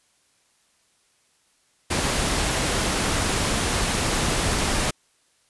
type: noise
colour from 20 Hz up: pink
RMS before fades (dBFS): -23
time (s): 1.9-4.91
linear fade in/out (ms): 10
effects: white hiss -64 dBFS RMS until 5.49 s + resampled to 24000 Hz